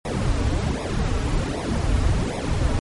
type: noise with flanger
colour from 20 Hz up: brown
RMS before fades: -22 dBFS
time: 0.05-2.79 s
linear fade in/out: 0 ms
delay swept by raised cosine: 0.66 to 5.76 ms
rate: 1.3 Hz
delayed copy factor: -0.9
effects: MP3 48 kbps